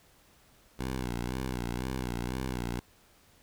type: tone with vibrato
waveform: 10% pulse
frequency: 62 Hz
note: B1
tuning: 7 cents sharp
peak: -24 dBFS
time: 0.79-2.8 s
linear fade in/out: 5 ms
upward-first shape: sine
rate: 2 Hz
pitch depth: 94 cents each way
effects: pink hiss -62 dBFS RMS until 3.42 s